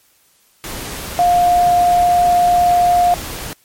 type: tone in noise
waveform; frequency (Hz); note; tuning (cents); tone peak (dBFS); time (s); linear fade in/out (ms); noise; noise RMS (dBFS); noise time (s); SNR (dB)
sine; 707; F5; +21; -9; 1.19-3.14; 0; pink; -27; 0.64-3.53; +15
effects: white hiss -55 dBFS RMS until 3.64 s + MP3 64 kbps